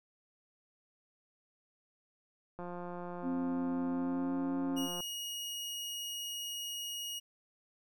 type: click train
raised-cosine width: 1 ms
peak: -30 dBFS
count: 426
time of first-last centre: 2.59-5.005 s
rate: 176 Hz
type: tone with pitch glide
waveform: sine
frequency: 261.6 to 272.4 Hz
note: C4 to C#4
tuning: 0 to -30 cents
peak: -32 dBFS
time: 3.22-4.89 s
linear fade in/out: 50 ms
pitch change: +70 cents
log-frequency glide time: 3.92-4.43 s
type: tone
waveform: sawtooth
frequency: 2881 Hz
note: F#7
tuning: 47 cents flat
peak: -35 dBFS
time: 4.76-7.2 s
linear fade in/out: 20 ms
effects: none